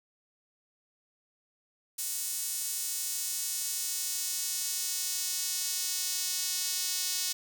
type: tone with high-pass filter sweep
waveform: sawtooth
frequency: 367 Hz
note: F#4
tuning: 14 cents flat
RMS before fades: -33 dBFS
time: 1.98-7.33 s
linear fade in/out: 10 ms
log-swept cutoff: 8100 to 5200 Hz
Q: 1.2
effects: none